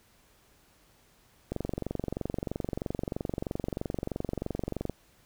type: click train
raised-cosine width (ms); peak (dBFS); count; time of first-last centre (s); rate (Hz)
2; -18; 79; 1.52-4.897; 23.1
effects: pink hiss -63 dBFS RMS until 5.25 s